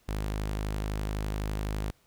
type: tone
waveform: sawtooth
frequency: 51.91 Hz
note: G#1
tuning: in tune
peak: -26 dBFS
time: 0.08-1.91 s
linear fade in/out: 10 ms
effects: pink hiss -66 dBFS RMS until 2.06 s